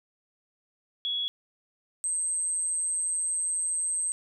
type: tone pair in turn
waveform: sine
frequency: 3360 / 8283 Hz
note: G#7 / C9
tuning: +19 / -19 cents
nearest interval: octave + major third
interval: 1562 cents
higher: second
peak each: -27 / -26 dBFS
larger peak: second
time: 1.05-1.28 / 2.04-4.12 s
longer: second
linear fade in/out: 0 ms
effects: none